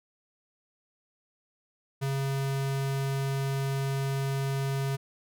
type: tone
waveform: square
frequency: 136.6 Hz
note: C#3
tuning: 25 cents flat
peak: -28 dBFS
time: 2.01-4.97 s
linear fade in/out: 20 ms
effects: none